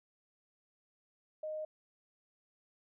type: tone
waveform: sine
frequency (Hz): 619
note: D#5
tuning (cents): -9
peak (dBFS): -37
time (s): 1.43-1.65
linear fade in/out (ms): 5
effects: none